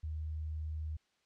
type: tone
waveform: sine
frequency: 77.78 Hz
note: D#2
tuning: in tune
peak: -36 dBFS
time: 0.03-0.97 s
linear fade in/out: 10 ms
effects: white hiss -75 dBFS RMS until 1.25 s + low-pass 5000 Hz 12 dB/octave